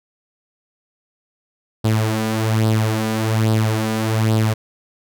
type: tone with flanger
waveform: sawtooth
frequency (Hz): 110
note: A2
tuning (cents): 0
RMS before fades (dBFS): -18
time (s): 1.84-4.54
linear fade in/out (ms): 10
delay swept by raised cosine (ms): 0.22 to 4.12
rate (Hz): 1.2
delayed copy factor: +0.6
effects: none